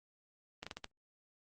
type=slowing click train; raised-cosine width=0.2 ms; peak=-24 dBFS; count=5; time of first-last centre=0.63-0.844 s; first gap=36 ms; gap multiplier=1.27; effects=Opus 32 kbps